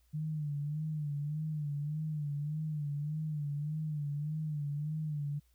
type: tone with vibrato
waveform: sine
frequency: 149.9 Hz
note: D3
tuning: 36 cents sharp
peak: -33 dBFS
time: 0.13-5.4 s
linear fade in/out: 20 ms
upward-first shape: sine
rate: 1.7 Hz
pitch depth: 72 cents each way
effects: added 59 Hz sine -66 dBFS peak until 5.54 s + white hiss -75 dBFS RMS until 5.54 s